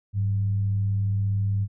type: tone with frequency modulation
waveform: sine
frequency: 101 Hz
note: G#2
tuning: 48 cents flat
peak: -21 dBFS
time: 0.13-1.68 s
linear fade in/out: 50 ms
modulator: 83.4 Hz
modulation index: 0.24
effects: none